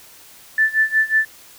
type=tone with tremolo; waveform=sine; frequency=1760 Hz; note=A6; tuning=in tune; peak=-11 dBFS; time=0.58-1.25 s; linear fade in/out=2 ms; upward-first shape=sine; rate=5.5 Hz; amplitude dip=90%; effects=white hiss -45 dBFS RMS until 1.58 s